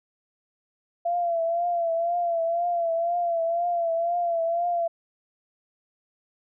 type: tone with vibrato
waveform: sine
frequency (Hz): 681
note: F5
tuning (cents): -44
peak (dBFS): -22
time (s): 1.05-4.88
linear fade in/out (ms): 10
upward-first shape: triangle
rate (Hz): 2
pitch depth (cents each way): 62
effects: none